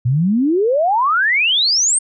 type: exponential sweep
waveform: sine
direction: up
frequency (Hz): 115.6 to 8870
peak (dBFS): -12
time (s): 0.05-1.99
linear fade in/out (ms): 10
effects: none